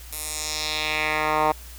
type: tone with band-pass filter sweep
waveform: 10% pulse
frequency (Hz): 153.9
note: D#3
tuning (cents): -19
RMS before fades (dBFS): -25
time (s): 0.12-1.52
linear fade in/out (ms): 5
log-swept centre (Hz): 12000 to 920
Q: 1.8
effects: added 60 Hz sine -40 dBFS peak until 1.78 s + white hiss -45 dBFS RMS until 1.78 s